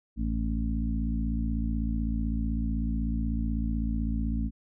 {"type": "harmonic tone with a mistuned harmonic", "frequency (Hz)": 56, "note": "A1", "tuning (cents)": 31, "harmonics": [1, 2, 3, 4, 5], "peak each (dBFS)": [-28, -39, -37, -32, -37], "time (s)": [0.16, 4.51], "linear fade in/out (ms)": 50, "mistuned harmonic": 1, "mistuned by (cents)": 17, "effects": []}